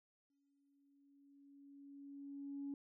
sine tone with exponential growth, 280.5 Hz, C#4, 21 cents sharp, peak -40 dBFS, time 0.3-2.74 s, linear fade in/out 2 ms, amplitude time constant 530 ms, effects tanh soft clip ceiling -37 dBFS

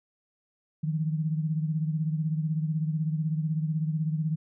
sine beating tone pair, 155.2 / 171.2 Hz, D#3 / F3, -4 / -34 cents, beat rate 16 Hz, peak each -26 / -33 dBFS, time 0.83-4.36 s, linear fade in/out 10 ms, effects none

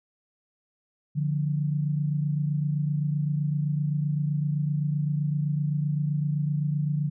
sine tone pair together, 146.83 / 174.61 Hz, D3 / F3, 0 / 0 cents, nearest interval minor third, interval 300 cents, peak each -24 / -31 dBFS, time 1.15-7.1 s, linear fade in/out 20 ms, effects none

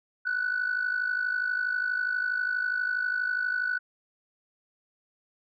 sine tone with amplitude modulation, 1486 Hz, F#6, 7 cents sharp, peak -21 dBFS, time 0.25-3.79 s, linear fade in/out 20 ms, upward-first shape sine, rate 52.3 Hz, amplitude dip 75%, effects tanh soft clip ceiling -21 dBFS

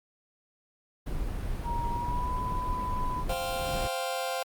brown noise, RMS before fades -32 dBFS, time 1.06-3.34 s, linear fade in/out 10 ms
sine tone with pitch glide, 943 to 999.1 Hz, A#5 to B5, +20 to +20 cents, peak -31 dBFS, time 1.63-3.25 s, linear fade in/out 50 ms, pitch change +100 cents, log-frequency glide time 1.91-2.31 s
brown noise with exponential growth, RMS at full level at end -31 dBFS, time 2.21-3.87 s, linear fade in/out 2 ms, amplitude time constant 360 ms
sawtooth chord, C suspended fourth, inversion none, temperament just, 523.3 / 697.7 / 784.9 Hz, C5 / F5 / G5, 0 / -2 / +2 cents, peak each -29 / -30 / -32 dBFS, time 3.29-4.43 s, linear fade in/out 5 ms
effects Opus 32 kbps

